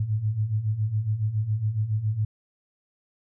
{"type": "beating tone pair", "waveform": "sine", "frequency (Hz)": [103.1, 110.3], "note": ["G#2", "A2"], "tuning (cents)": [-12, 5], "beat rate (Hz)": 7.2, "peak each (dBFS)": [-29, -24], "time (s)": [0, 2.25], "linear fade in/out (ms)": 5, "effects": []}